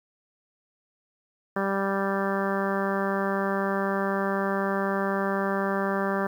harmonic tone, 196 Hz, G3, in tune, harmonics 1 / 2 / 3 / 4 / 5 / 6 / 7 / 8 / 9, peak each -29 / -30 / -31 / -35 / -35 / -33 / -38 / -35 / -38 dBFS, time 1.56-6.27 s, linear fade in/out 5 ms, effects 9-bit

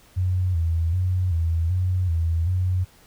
sine tone with vibrato, 87 Hz, F2, 6 cents flat, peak -19 dBFS, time 0.16-2.85 s, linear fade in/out 20 ms, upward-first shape square, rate 1.3 Hz, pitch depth 89 cents each way, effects pink hiss -54 dBFS RMS until 3.06 s

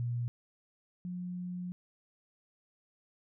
sine tone pair in turn, 120 / 179.17 Hz, B2 / F3, -49 / +45 cents, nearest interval perfect fifth, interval 694 cents, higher second, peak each -31 / -36 dBFS, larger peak first, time 0-0.28 / 1.05-1.72 s, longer second, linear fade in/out 0 ms, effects none

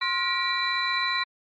sine tone cluster, 1060 / 1423 / 1916 / 2343 / 3987 Hz, C6 / F6 / A#6 / D7 / B7, +22 / +32 / +47 / -5 / +16 cents, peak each -28 / -35 / -29 / -30 / -28 dBFS, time 0.01-1.24 s, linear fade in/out 10 ms, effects tanh soft clip ceiling -12 dBFS + MP3 32 kbps

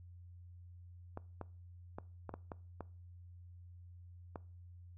clicks, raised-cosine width 1 ms, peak -29 dBFS, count 8, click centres 1.174 / 1.413 / 1.985 / 2.293 / 2.34 / 2.518 / 2.807 / 4.358 s, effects noise-tail reverb RT60 0.4 s tail -21 dB re dry + added 88 Hz sine -52 dBFS peak until 4.97 s

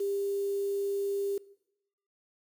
sine tone with quantisation, 398.7 Hz, G4, 29 cents sharp, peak -28 dBFS, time 0-1.38 s, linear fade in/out 5 ms, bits 8, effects noise-tail reverb RT60 0.8 s tail -20 dB re dry

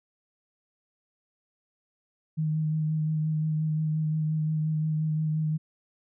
sine tone with vibrato, 155.56 Hz, D#3, in tune, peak -24 dBFS, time 2.37-5.58 s, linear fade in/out 20 ms, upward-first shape sine, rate 5.7 Hz, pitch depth 18 cents each way, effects none

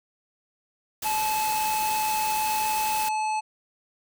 white noise, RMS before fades -32 dBFS, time 1.02-3.09 s, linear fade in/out 5 ms
harmonic tone, 864 Hz, A5, 32 cents flat, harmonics 1 / 3 / 5 / 7 / 9 / 10, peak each -24 / -35 / -43 / -46 / -46 / -46 dBFS, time 1.04-3.41 s, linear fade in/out 20 ms
effects none

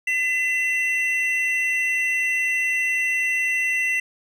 triangle tone pair together, 2017 / 2708 Hz, B6 / E7, +36 / +46 cents, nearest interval perfect fourth, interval 510 cents, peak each -20 / -22 dBFS, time 0.07-4 s, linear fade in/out 5 ms, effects none

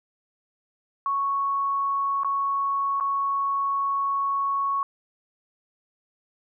sine tone with dropouts, 1108 Hz, C#6, 1 cent flat, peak -22 dBFS, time 1.06-4.83 s, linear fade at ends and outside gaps 1 ms, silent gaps 2.234-2.246 / 3-3.008 s, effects none

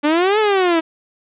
sawtooth exponential two-way sweep, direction up then down, 286.9 to 440 to 319.2 Hz, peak -9 dBFS, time 0.03-0.81 s, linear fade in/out 20 ms, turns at 0.39 s, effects resampled to 8000 Hz + 8-bit

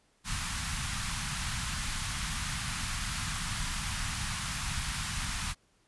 pink band-stop noise, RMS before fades -34 dBFS, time 0.24-5.55 s, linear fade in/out 50 ms, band 190 to 1000 Hz, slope 24 dB/octave, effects pink hiss -69 dBFS RMS until 5.87 s + resampled to 24000 Hz

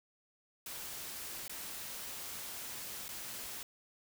white noise with dropouts, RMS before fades -44 dBFS, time 0.66-3.63 s, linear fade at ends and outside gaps 2 ms, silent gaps 1.48-1.495 / 3.082-3.089 s, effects none

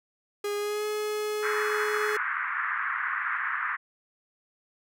45% pulse tone with pitch glide, 410.8 to 423.1 Hz, G#4 to G#4, -19 to +32 cents, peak -28 dBFS, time 0.44-2.17 s, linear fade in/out 5 ms, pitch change +51 cents, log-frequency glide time 0.56-0.86 s
white band-pass noise, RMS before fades -30 dBFS, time 1.42-3.77 s, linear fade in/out 20 ms, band 1100 to 1900 Hz, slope 48 dB/octave
effects none

